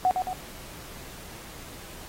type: tone with echo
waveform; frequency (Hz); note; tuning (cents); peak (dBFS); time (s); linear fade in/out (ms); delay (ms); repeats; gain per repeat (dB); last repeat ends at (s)
sine; 740; F#5; 0; -18; 0.05-0.11; 0; 110; 2; -5; 0.33
effects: pink hiss -44 dBFS RMS until 2.08 s + AAC 48 kbps